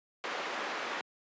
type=band-pass noise; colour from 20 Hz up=white; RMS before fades=-37 dBFS; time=0.24-1.01 s; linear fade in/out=0 ms; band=320 to 1900 Hz; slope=12 dB/octave; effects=high-pass 200 Hz 12 dB/octave + resampled to 16000 Hz